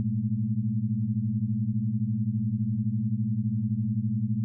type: tone cluster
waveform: sine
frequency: 106.5 / 118.3 / 207.3 / 222.6 Hz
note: G#2 / A#2 / G#3 / A3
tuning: +44 / +26 / -3 / +20 cents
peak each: -32 / -28 / -30 / -32 dBFS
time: 0-4.44 s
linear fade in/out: 0 ms
effects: none

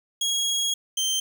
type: tone pair in turn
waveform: 25% pulse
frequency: 3305 / 3132 Hz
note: G#7 / G7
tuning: -9 / -2 cents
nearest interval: minor second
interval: 93 cents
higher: first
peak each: -19 dBFS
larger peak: neither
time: 0.21-0.74 / 0.97-1.2 s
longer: first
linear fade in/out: 5 ms
effects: none

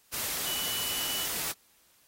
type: tone in noise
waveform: sine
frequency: 2962 Hz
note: F#7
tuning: 1 cent sharp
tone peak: -35 dBFS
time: 0.45-1.27 s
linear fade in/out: 20 ms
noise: white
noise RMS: -33 dBFS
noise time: 0.12-1.53 s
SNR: -5 dB
effects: white hiss -64 dBFS RMS until 2.07 s + AAC 48 kbps

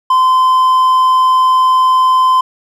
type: tone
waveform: triangle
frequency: 1030 Hz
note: C6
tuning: 28 cents flat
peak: -5 dBFS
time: 0.1-2.41 s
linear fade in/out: 5 ms
effects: none

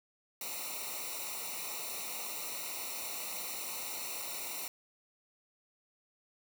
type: noise with comb filter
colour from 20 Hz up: white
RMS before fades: -40 dBFS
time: 0.41-4.68 s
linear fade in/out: 2 ms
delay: 0.61 ms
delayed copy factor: -0.95
effects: none

